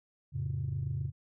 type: chord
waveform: sine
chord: F augmented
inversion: none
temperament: just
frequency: 87.31 / 109.13 / 136.42 Hz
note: F2 / A2 / C#3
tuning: 0 / -14 / -27 cents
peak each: -37 / -36 / -33 dBFS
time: 0.32-1.12 s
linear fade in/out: 50 ms
effects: tanh soft clip ceiling -25 dBFS